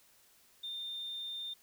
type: tone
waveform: sine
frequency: 3615 Hz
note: A7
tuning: 46 cents sharp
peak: -37 dBFS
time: 0.63-1.54 s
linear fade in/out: 10 ms
effects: tanh soft clip ceiling -35 dBFS + white hiss -65 dBFS RMS until 1.62 s